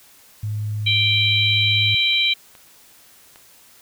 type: tone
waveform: sine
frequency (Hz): 105.8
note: G#2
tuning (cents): +33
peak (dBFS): -22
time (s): 0.43-1.95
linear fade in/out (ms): 5
type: harmonic tone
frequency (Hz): 784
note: G5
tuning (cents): 0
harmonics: 3 / 4 / 5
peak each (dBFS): -20 / -20 / -20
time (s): 0.86-2.34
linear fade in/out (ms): 10
type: clicks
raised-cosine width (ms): 0.3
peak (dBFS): -28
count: 3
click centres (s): 2.132 / 2.552 / 3.359
effects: white hiss -50 dBFS RMS until 3.81 s